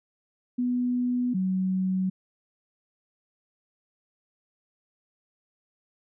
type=tone pair in turn; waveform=sine; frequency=246.9 / 187.37 Hz; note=B3 / F#3; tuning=0 / +22 cents; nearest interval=perfect fourth; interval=478 cents; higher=first; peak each=-23 dBFS; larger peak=neither; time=0.58-1.34 / 1.34-2.1 s; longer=neither; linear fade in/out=10 ms; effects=none